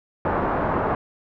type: low-pass noise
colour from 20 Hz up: white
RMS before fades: -23 dBFS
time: 0.25-0.95 s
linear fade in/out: 2 ms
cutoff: 1200 Hz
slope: 24 dB/octave
effects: none